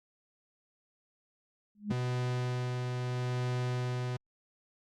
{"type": "tone with exponential growth", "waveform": "sine", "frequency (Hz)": 207.7, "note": "G#3", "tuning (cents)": 0, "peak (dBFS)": -25, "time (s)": [1.75, 1.92], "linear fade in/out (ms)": 2, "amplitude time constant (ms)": 35}
{"type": "tone with tremolo", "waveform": "45% pulse", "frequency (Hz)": 124.7, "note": "B2", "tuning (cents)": 17, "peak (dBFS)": -30, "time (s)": [1.9, 4.17], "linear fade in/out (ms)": 10, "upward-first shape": "sine", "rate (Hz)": 0.76, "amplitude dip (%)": 25}
{"effects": ["low-pass 6000 Hz 12 dB/octave", "Opus 48 kbps"]}